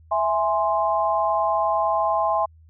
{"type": "chord", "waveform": "sine", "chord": "E augmented", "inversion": "none", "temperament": "equal", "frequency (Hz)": [659.3, 830.6, 1046.5], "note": ["E5", "G#5", "B#5"], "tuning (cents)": [0, 0, 0], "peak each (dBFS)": -23, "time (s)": [0.11, 2.46], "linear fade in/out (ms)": 10, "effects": ["added 80 Hz sine -48 dBFS peak until 2.69 s"]}